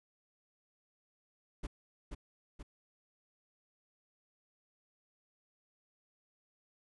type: noise with echo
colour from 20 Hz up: brown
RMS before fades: -38 dBFS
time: 1.63-1.67 s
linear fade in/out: 10 ms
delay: 480 ms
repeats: 2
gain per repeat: -4 dB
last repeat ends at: 2.63 s
effects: resampled to 24000 Hz